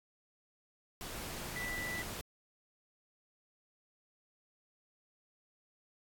sine tone in noise, 1975.5 Hz, B6, in tune, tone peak -38 dBFS, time 1.56-2.02 s, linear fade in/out 0 ms, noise pink, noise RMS -43 dBFS, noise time 1.01-2.21 s, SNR +2 dB, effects AAC 64 kbps

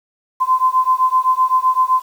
sine beating tone pair, 1026 / 1033.8 Hz, C6 / C6, -34 / -21 cents, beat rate 7.8 Hz, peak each -15 dBFS, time 0.4-2.02 s, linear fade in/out 20 ms, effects 7-bit

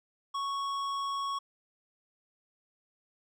sine tone with hard clipping, 1108.7 Hz, C#6, in tune, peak -33 dBFS, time 0.34-1.39 s, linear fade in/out 10 ms, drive 11 dB, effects none

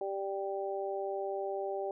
harmonic tone, 196 Hz, G3, in tune, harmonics 2 / 3 / 4, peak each -36 / -38 / -39 dBFS, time 0.01-1.91 s, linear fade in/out 2 ms, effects none

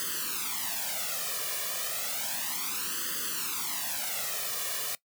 white noise with flanger, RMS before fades -33 dBFS, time 0-4.95 s, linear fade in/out 0 ms, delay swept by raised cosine 0.63 to 1.73 ms, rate 0.32 Hz, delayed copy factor +1, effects noise-tail reverb RT60 0.1 s tail -20 dB re dry + high-pass 200 Hz 12 dB/octave

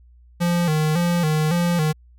square tone with vibrato, 163.7 Hz, E3, 12 cents flat, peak -18 dBFS, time 0.4-1.93 s, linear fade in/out 20 ms, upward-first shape square, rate 1.8 Hz, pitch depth 100 cents each way, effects added 60 Hz sine -47 dBFS peak until 2.18 s

